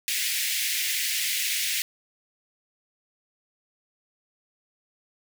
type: high-pass noise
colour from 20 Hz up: pink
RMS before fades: -27 dBFS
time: 0.08-1.82 s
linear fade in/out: 0 ms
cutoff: 1900 Hz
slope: 48 dB/octave
effects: none